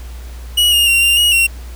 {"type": "tone with pitch steps", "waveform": "45% pulse", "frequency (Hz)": [2914, 2840, 2757, 2785, 2888, 2741], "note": ["F#7", "F7", "F7", "F7", "F#7", "F7"], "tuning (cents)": [-27, 28, -23, -5, -43, -33], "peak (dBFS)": -9, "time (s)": [0.57, 1.47], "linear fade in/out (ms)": 10, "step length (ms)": 150, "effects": ["added 60 Hz sine -27 dBFS peak until 1.75 s", "pink hiss -41 dBFS RMS until 1.75 s"]}